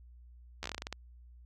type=slowing click train; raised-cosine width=0.2 ms; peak=-20 dBFS; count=11; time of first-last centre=0.63-0.927 s; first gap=12 ms; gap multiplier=1.19; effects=added 60 Hz sine -52 dBFS peak until 1.45 s